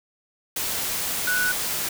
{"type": "tone in noise", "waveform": "sine", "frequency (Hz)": 1480, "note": "F#6", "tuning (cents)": 0, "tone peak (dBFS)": -21, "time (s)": [1.27, 1.52], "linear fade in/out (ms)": 5, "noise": "white", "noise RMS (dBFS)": -27, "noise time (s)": [0.56, 1.89], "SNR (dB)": 3, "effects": []}